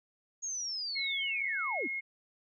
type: linear sweep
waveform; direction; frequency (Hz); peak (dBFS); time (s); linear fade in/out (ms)
sine; down; 6670 to 196; -34; 0.42-1.88; 20
type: tone with pitch glide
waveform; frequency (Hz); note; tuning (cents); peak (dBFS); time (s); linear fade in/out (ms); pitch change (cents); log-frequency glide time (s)
sine; 2189 to 2159; C#7 to C#7; -22 to -46; -33; 0.95-2.01; 20; -24; 1.39-1.89
effects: none